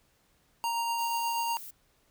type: tone with tremolo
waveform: square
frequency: 931 Hz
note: A#5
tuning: 2 cents flat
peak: -28 dBFS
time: 0.64-1.57 s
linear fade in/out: 0 ms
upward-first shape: triangle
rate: 8.3 Hz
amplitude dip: 25%
type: noise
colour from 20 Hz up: violet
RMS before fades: -44 dBFS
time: 0.98-1.71 s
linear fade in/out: 10 ms
effects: pink hiss -68 dBFS RMS until 2.1 s